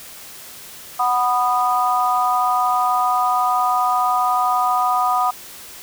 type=chord; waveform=sine; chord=B major; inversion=second; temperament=equal with one note detuned; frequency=740 / 987.8 / 1234.5 Hz; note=F#5 / B5 / D#6; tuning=0 / 0 / -14 cents; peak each=-19 / -21 / -19 dBFS; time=0.99-5.31 s; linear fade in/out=10 ms; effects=white hiss -38 dBFS RMS until 5.82 s